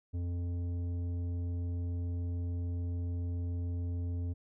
sine tone with tanh clipping, 87.31 Hz, F2, in tune, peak -34 dBFS, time 0.13-4.34 s, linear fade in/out 20 ms, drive 10 dB, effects none

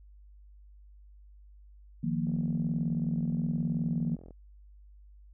sine chord, Eb suspended second, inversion none, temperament equal, 155.56 / 174.61 / 233.1 Hz, Eb3 / F3 / Bb3, 0 / 0 / 0 cents, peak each -32 dBFS, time 2.03-4.16 s, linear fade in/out 10 ms
click train, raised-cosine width 2 ms, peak -36 dBFS, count 88, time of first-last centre 2.27-4.307 s, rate 42.7 Hz
effects added 50 Hz sine -51 dBFS peak until 5.33 s

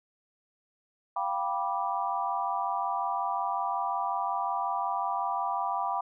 sine chord, G dominant seventh, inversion third, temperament equal with one note detuned, 698.5 / 784 / 978.7 / 1174.7 Hz, F5 / G5 / B5 / D6, 0 / 0 / -16 / 0 cents, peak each -35 / -32 / -32 / -34 dBFS, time 1.16-6.01 s, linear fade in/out 5 ms, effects none

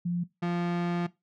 sine / 35% pulse tone pair in turn, 174.61 / 173.82 Hz, F3 / F3, 0 / -8 cents, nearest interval unison, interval 8 cents, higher first, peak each -26 / -25 dBFS, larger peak second, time 0.05-0.24 / 0.42-1.07 s, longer second, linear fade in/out 10 ms, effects noise-tail reverb RT60 0.2 s tail -18 dB re dry + low-pass 3000 Hz 12 dB/octave

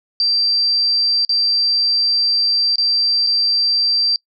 sine tone with dropouts, 4699 Hz, D8, in tune, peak -13 dBFS, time 0.2-4.16 s, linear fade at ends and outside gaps 1 ms, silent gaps 1.25-1.293 / 2.758-2.782 / 3.266-3.27 s, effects noise-tail reverb RT60 0.1 s tail -25 dB re dry

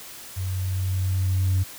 sine tone with level ramp, 93.4 Hz, F#2, 17 cents sharp, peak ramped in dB -25 to -16 dBFS, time 0.36-1.64 s, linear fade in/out 20 ms, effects tanh soft clip ceiling -16 dBFS + white hiss -41 dBFS RMS until 1.78 s

